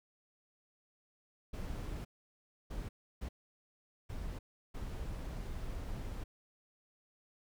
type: noise bursts at uneven times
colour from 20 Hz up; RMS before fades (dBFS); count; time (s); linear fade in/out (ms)
brown; -41; 5; 1.53-2.05 / 2.7-2.89 / 3.21-3.29 / 4.09-4.39 / 4.74-6.24; 10
effects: none